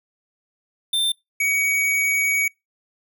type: tone pair in turn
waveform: square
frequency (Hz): 3580 / 2255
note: A7 / C#7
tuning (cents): +29 / +29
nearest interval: minor sixth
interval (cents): 800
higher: first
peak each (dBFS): -19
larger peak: neither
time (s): 0.93-1.12 / 1.4-2.48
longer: second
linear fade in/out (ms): 5
effects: noise-tail reverb RT60 0.2 s tail -25 dB re dry